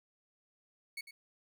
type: tone with echo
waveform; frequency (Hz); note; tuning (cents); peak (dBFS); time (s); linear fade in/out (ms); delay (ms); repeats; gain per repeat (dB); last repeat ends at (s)
30% pulse; 2217; C#7; 0; -36; 0.97-1.01; 5; 100; 1; -11; 1.11
effects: none